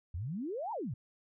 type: exponential two-way sweep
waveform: sine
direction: up then down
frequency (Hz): 75.7 to 968 to 102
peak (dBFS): -35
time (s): 0.14-0.94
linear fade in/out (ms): 5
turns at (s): 0.72
effects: none